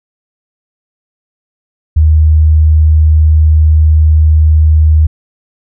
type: tone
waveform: sine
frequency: 77.7 Hz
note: D#2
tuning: 2 cents flat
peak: -3 dBFS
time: 1.96-5.07 s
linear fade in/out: 10 ms
effects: none